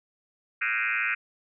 sine tone with frequency modulation, 1975.5 Hz, B6, in tune, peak -24 dBFS, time 0.61-1.15 s, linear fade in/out 10 ms, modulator 112 Hz, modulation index 5.4, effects none

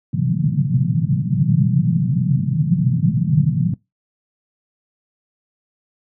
white band-pass noise, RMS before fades -17 dBFS, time 0.13-3.74 s, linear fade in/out 5 ms, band 120 to 180 Hz, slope 48 dB/octave, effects noise-tail reverb RT60 0.2 s tail -23 dB re dry

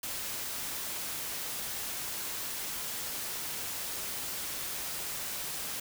white noise, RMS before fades -37 dBFS, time 0.03-5.8 s, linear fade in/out 5 ms, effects none

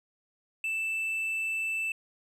triangle tone, 2647 Hz, E7, 7 cents sharp, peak -27 dBFS, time 0.64-1.92 s, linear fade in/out 2 ms, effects resampled to 32000 Hz

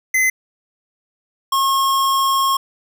square tone pair in turn, 2044 / 1082.8 Hz, C7 / C#6, -41 / -41 cents, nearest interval major seventh, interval 1100 cents, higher first, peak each -14 / -15 dBFS, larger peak first, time 0.14-0.3 / 1.52-2.57 s, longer second, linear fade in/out 5 ms, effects none

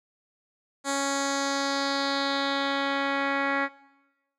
10% pulse tone with low-pass filter sweep, 277.2 Hz, C#4, in tune, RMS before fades -27 dBFS, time 0.84-3.69 s, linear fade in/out 50 ms, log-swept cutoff 8100 to 2100 Hz, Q 2.7, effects noise-tail reverb RT60 1.0 s tail -19 dB re dry

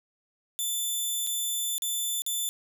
10% pulse tone with dropouts, 3520 Hz, A7, in tune, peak -20 dBFS, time 0.59-2.49 s, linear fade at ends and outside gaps 0 ms, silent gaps 1.266-1.271 / 1.781-1.821 / 2.22-2.264 s, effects none

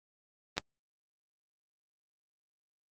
clicks, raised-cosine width 0.2 ms, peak -24 / -11 dBFS, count 2, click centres 0.569 / 0.58 s, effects Opus 32 kbps

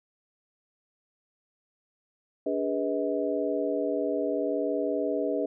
sine tone cluster, 288.5 / 410.3 / 490.9 / 636 Hz, D4 / G#4 / B4 / D#5, -31 / -21 / -10 / +38 cents, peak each -31 dBFS, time 2.46-5.46 s, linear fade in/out 5 ms, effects none

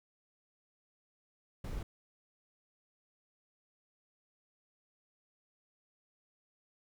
brown noise, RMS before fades -39 dBFS, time 1.64-1.83 s, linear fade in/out 5 ms, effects none

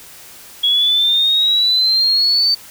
sine exponential sweep, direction up, 3329 to 4588 Hz, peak -11 dBFS, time 0.63-2.55 s, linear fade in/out 10 ms, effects white hiss -39 dBFS RMS until 2.7 s

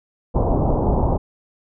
pink low-pass noise, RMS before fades -18 dBFS, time 0.34-1.18 s, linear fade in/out 20 ms, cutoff 950 Hz, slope 48 dB/octave, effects none

